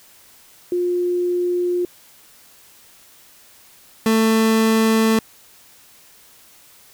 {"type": "tone pair in turn", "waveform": ["sine", "30% pulse"], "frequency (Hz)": [354.8, 222.2], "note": ["F4", "A3"], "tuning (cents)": [27, 17], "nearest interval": "minor sixth", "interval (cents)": 810, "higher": "first", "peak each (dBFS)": [-17, -11], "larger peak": "second", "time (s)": [[0.72, 1.85], [4.06, 5.19]], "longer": "neither", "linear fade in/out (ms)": 2, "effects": ["white hiss -49 dBFS RMS until 6.93 s"]}